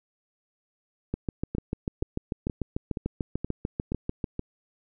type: two click trains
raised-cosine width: 3 ms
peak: -17 / -15 dBFS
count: 7 / 22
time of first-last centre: 1.55-4.394 / 1.14-4.242 s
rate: 2.11 / 6.77 Hz
effects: none